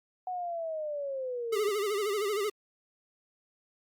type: linear sweep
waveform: sine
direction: down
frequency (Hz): 742 to 413.3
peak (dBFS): -32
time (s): 0.27-1.69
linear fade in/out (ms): 2
type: tone with vibrato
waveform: square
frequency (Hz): 411.8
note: G#4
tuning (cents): -15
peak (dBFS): -29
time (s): 1.52-2.5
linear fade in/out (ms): 10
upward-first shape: sine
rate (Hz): 13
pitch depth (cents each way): 97
effects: Opus 48 kbps